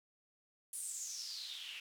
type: noise with band-pass filter sweep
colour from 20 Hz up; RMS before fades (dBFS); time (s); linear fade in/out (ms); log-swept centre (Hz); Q
white; -45; 0.73-1.8; 2; 9800 to 2600; 6.5
effects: none